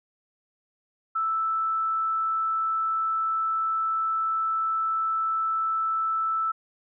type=tone; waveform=sine; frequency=1318.5 Hz; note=E6; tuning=in tune; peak=-23 dBFS; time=1.15-6.52 s; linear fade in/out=10 ms; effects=none